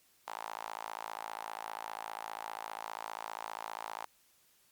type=tone with high-pass filter; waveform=sawtooth; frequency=55 Hz; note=A1; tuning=in tune; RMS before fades=-43 dBFS; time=0.27-4.06 s; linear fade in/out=0 ms; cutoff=880 Hz; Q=4; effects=white hiss -68 dBFS RMS until 4.71 s + Opus 48 kbps